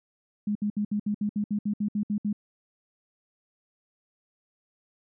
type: tone bursts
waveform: sine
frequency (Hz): 207.7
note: G#3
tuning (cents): 0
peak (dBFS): -24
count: 13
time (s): 0.47-2.329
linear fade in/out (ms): 5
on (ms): 83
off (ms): 65
effects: none